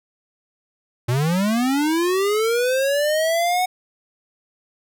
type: linear sweep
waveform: square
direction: up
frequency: 115.1 to 743 Hz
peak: -18 dBFS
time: 1.08-3.66 s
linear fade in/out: 10 ms
effects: none

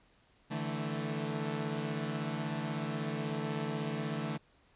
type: chord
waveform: sawtooth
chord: D suspended second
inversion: none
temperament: equal with one note detuned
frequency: 146.83 / 163.11 / 220 Hz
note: D3 / E3 / A3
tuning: 0 / -18 / 0 cents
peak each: -34 / -35 / -34 dBFS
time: 0.5-4.38 s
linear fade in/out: 20 ms
effects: pink hiss -67 dBFS RMS until 4.75 s + resampled to 8000 Hz

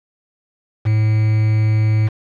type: tone with quantisation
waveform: triangle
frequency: 108.5 Hz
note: A2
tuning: 24 cents flat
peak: -10 dBFS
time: 0.85-2.09 s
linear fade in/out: 20 ms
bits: 5
effects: low-pass 3000 Hz 12 dB/octave

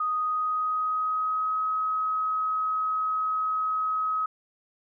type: tone with pitch glide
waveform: sine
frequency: 1244.5 to 1272.1 Hz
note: D#6 to D#6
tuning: 0 to +38 cents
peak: -24 dBFS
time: 0-4.26 s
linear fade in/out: 5 ms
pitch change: +38 cents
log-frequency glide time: 0.14-1.61 s
effects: none

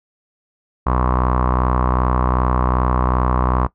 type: tone with low-pass filter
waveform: sawtooth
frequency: 62.6 Hz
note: B1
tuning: 24 cents sharp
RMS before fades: -17 dBFS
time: 0.86-3.67 s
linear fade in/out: 10 ms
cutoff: 1100 Hz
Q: 6.1
effects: noise-tail reverb RT60 0.1 s tail -19 dB re dry

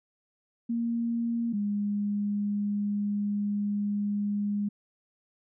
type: tone pair in turn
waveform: sine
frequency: 233.1 / 205 Hz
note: A#3 / G#3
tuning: 0 / -22 cents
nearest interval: major second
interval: 222 cents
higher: first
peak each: -26 dBFS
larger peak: neither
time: 0.69-1.53 / 1.53-4.69 s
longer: second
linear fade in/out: 10 ms
effects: none

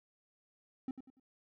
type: tone with echo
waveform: triangle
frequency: 261.6 Hz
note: C4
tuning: in tune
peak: -33 dBFS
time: 0.88-0.91 s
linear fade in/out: 2 ms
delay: 96 ms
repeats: 3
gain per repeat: -10 dB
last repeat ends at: 1.198 s
effects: none

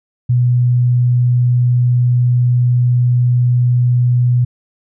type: tone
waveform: sine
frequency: 123 Hz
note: B2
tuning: 7 cents flat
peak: -9 dBFS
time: 0.29-4.45 s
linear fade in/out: 10 ms
effects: none

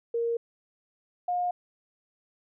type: tone pair in turn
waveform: sine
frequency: 466.2 / 713.8 Hz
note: A#4 / F5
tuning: 0 / +38 cents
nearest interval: perfect fifth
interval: 738 cents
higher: second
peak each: -25 dBFS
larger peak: neither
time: 0.14-0.37 / 1.28-1.51 s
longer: neither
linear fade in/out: 5 ms
effects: none

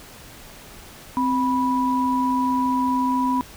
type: tone pair together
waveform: sine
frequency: 260 / 982.2 Hz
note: C4 / B5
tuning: -11 / -10 cents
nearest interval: octave + major seventh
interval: 2301 cents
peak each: -21 dBFS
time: 1.17-3.41 s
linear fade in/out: 0 ms
effects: pink hiss -43 dBFS RMS until 3.56 s

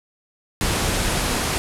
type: low-pass noise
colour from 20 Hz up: pink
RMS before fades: -22 dBFS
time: 0.61-1.58 s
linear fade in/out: 0 ms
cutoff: 12000 Hz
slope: 48 dB/octave
effects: none

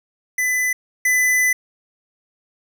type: tone pair in turn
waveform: square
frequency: 2004 / 2004 Hz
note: B6 / B6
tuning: +25 / +25 cents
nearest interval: unison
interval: 0 cents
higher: neither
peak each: -18 / -15 dBFS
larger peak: second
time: 0.38-0.73 / 1.05-1.53 s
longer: second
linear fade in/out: 5 ms
effects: none

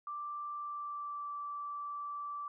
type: tone with pitch glide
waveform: sine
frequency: 1176 to 1163.2 Hz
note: D6 to D6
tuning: +2 to -17 cents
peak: -38 dBFS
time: 0.07-2.48 s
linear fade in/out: 2 ms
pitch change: -19 cents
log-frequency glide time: 0.54-1.32 s
effects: none

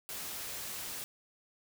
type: noise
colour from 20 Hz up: white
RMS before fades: -41 dBFS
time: 0.09-1.04 s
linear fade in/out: 0 ms
effects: none

